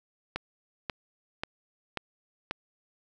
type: click train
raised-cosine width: 0.3 ms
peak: -15 dBFS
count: 5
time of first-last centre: 0.36-2.511 s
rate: 1.86 Hz
effects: none